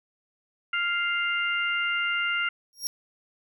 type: harmonic tone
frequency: 698.5 Hz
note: F5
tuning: in tune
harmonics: 2 / 3 / 4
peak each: -27 / -29 / -30 dBFS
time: 0.73-2.49 s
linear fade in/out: 5 ms
type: tone with exponential growth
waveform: sawtooth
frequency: 5590 Hz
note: F8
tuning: 1 cent sharp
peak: -21 dBFS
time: 2.73-2.87 s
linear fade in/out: 0 ms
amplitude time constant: 29 ms
effects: none

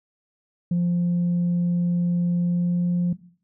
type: tone with pitch glide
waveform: sine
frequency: 174.61 to 175.82 Hz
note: F3 to F3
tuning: 0 to +12 cents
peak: -17 dBFS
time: 0.71-3.13 s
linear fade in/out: 5 ms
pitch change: +12 cents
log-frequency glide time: 2.39-2.87 s
effects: noise-tail reverb RT60 0.5 s tail -18 dB re dry + tanh soft clip ceiling -17 dBFS

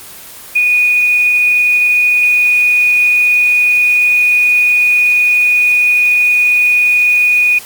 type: tone with quantisation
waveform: sine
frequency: 2467 Hz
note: D#7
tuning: 15 cents flat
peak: -7 dBFS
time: 0.55-7.59 s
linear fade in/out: 10 ms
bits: 6
effects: white hiss -32 dBFS RMS until 7.65 s + Opus 24 kbps

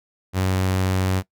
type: tone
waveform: sawtooth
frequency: 93.8 Hz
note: F#2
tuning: 24 cents sharp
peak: -15 dBFS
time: 0.33-1.23 s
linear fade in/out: 50 ms
effects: noise-tail reverb RT60 0.1 s tail -19 dB re dry

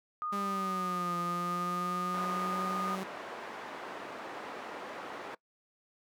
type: tone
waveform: sine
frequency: 1228 Hz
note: D#6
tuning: 23 cents flat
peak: -33 dBFS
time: 0.22-2.95 s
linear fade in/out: 0 ms
type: linear two-way sweep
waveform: sawtooth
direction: down then up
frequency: 201.6 to 173.2 to 190.5 Hz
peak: -32 dBFS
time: 0.32-3.04 s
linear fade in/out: 10 ms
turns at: 1.17 s
type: band-pass noise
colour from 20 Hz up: white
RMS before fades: -43 dBFS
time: 2.14-5.35 s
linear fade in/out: 5 ms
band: 290 to 1200 Hz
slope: 12 dB/octave
effects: noise-tail reverb RT60 0.1 s tail -22 dB re dry

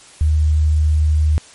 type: tone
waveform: sine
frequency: 76.7 Hz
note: D#2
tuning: 24 cents flat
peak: -11 dBFS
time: 0.21-1.38 s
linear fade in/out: 0 ms
effects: white hiss -43 dBFS RMS until 1.54 s + MP3 48 kbps

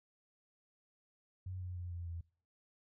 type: tone with pitch steps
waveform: sine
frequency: 92.5 / 90.44 / 88.42 / 86.46 / 84.53 Hz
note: F#2 / F#2 / F2 / F2 / E2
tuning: 0 / -39 / +22 / -17 / +44 cents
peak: -40 dBFS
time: 1.46-2.21 s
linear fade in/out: 5 ms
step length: 150 ms
effects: noise-tail reverb RT60 0.5 s tail -25 dB re dry

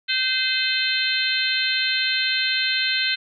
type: harmonic tone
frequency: 516 Hz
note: C5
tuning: 24 cents flat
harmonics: 3 / 4 / 5 / 6 / 7 / 8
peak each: -26 / -28 / -27 / -27 / -28 / -25 dBFS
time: 0.08-3.16 s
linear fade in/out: 20 ms
effects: none

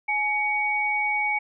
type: tone pair together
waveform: sine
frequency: 841 / 2245 Hz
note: G#5 / C#7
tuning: +22 / +21 cents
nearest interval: octave + perfect fourth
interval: 1699 cents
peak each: -27 / -23 dBFS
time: 0.08-1.39 s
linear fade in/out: 10 ms
effects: none

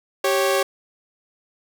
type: tone pair together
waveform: sawtooth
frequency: 390 / 550.5 Hz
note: G4 / C#5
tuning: -9 / -12 cents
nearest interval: tritone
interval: 597 cents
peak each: -17 / -16 dBFS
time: 0.24-0.63 s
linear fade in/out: 5 ms
effects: none

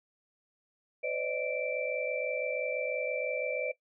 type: tone cluster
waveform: sine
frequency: 508 / 577 / 623 / 2339 Hz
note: B4 / D5 / D#5 / D7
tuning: +49 / -31 / +2 / -8 cents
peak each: -35 / -36 / -37 / -37 dBFS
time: 1.03-3.72 s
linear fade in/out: 10 ms
effects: noise-tail reverb RT60 0.1 s tail -17 dB re dry

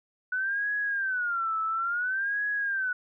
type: tone with vibrato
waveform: sine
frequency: 1480 Hz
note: F#6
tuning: in tune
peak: -26 dBFS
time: 0.32-2.93 s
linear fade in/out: 5 ms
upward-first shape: sine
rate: 0.58 Hz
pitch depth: 210 cents each way
effects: none

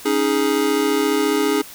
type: chord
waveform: square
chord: C# suspended second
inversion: none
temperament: just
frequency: 277.2 / 311.8 / 415.8 Hz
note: C#4 / D#4 / G#4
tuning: 0 / +4 / +2 cents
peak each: -23 / -22 / -20 dBFS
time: 0.05-1.62 s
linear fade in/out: 10 ms
effects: white hiss -39 dBFS RMS until 1.74 s

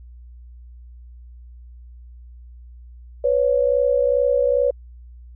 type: tone pair together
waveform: sine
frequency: 497.6 / 560 Hz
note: B4 / C#5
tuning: +13 / +18 cents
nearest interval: major second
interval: 205 cents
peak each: -18 dBFS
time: 3.24-4.71 s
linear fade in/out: 5 ms
effects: added 60 Hz sine -39 dBFS peak until 5.35 s

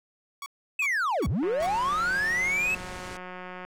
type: tone bursts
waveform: sawtooth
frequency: 1123 Hz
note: C#6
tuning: 22 cents sharp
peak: -31 dBFS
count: 4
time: 0.42-1.664 s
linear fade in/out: 2 ms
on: 41 ms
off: 360 ms
type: linear two-way sweep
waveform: triangle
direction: down then up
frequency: 2637 to 55 to 2637 Hz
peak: -22 dBFS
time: 0.79-2.75 s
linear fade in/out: 5 ms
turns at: 1.28 s
type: click train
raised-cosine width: 0.5 ms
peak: -25 dBFS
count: 405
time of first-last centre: 1.43-3.65 s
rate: 182 Hz
type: low-pass noise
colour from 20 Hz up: pink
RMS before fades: -42 dBFS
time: 1.6-3.17 s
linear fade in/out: 2 ms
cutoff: 9000 Hz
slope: 24 dB/octave
effects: none

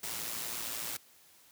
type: noise with amplitude modulation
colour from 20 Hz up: white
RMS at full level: -36 dBFS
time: 0.03-0.97 s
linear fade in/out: 5 ms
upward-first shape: sine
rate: 113 Hz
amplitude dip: 50%
effects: white hiss -61 dBFS RMS until 1.51 s + high-pass 60 Hz 12 dB/octave

